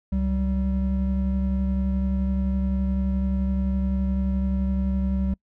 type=tone pair together; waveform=triangle; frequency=67.92 / 192.1 Hz; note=C#2 / G3; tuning=-35 / -35 cents; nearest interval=octave + tritone; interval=1800 cents; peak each=-22 dBFS; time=0.12-5.34 s; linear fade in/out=5 ms; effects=noise-tail reverb RT60 0.1 s tail -26 dB re dry